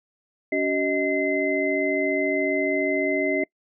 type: tone cluster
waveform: sine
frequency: 283.9 / 378.3 / 626 / 2061 Hz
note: C#4 / F#4 / D#5 / C7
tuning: +41 / +38 / +10 / -27 cents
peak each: -26 dBFS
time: 0.52-3.44 s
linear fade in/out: 5 ms
effects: noise-tail reverb RT60 0.1 s tail -25 dB re dry